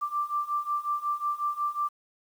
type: beating tone pair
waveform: sine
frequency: 1174.7 / 1180.2 Hz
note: D6 / D6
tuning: 0 / +8 cents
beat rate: 5.5 Hz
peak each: -31 / -29 dBFS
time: 0.01-1.89 s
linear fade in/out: 20 ms
effects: 9-bit